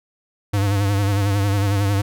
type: tone with vibrato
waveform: square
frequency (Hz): 100.1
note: G2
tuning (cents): +37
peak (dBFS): -17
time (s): 0.53-2.02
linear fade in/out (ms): 10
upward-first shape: sine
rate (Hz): 11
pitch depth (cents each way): 53
effects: none